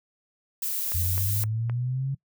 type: noise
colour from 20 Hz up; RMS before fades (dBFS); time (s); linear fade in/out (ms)
violet; -29; 0.62-1.44; 5
type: click train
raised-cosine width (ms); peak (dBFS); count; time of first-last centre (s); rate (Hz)
0.5; -23; 4; 0.92-1.697; 3.86
type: linear sweep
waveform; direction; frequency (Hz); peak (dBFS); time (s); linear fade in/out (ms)
sine; up; 83.9 to 138.59; -25; 0.94-2.15; 10
effects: noise-tail reverb RT60 0.1 s tail -22 dB re dry